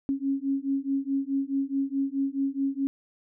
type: beating tone pair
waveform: sine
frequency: 271.7 / 276.4 Hz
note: C#4 / C#4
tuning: -35 / -5 cents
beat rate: 4.7 Hz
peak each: -28 dBFS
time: 0.09-2.87 s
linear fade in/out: 0 ms
effects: none